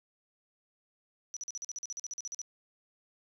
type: tone bursts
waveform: sine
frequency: 5900 Hz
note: F#8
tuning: 6 cents flat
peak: -36 dBFS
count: 16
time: 1.34-2.416 s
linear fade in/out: 0 ms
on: 26 ms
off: 44 ms
effects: none